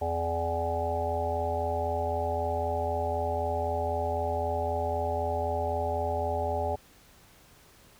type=harmonic tone; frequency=83.9 Hz; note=E2; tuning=31 cents sharp; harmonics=1 / 3 / 5 / 7 / 9 / 10; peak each=-33 / -42 / -35 / -32 / -33 / -35 dBFS; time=0.01-6.76 s; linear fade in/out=10 ms; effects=pink hiss -57 dBFS RMS until 7.99 s